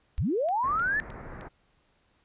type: click train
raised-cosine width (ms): 0.2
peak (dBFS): -30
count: 5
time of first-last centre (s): 0.18-1.411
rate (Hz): 3.25
type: linear sweep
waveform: sine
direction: up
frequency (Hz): 41.2 to 1791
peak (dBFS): -24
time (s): 0.18-1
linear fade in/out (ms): 0
type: low-pass noise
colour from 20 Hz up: pink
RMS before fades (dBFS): -42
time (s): 0.63-1.49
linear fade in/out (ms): 20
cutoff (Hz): 2000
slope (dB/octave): 48
effects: pink hiss -68 dBFS RMS until 2.24 s + resampled to 8000 Hz